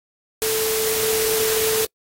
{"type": "tone in noise", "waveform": "sine", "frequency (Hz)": 440, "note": "A4", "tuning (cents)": 0, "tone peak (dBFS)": -21, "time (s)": [0.42, 1.85], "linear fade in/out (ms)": 0, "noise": "white", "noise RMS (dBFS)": -23, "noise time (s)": [0.42, 1.85], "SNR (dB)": -1, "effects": ["noise-tail reverb RT60 0.1 s tail -26 dB re dry", "AAC 48 kbps"]}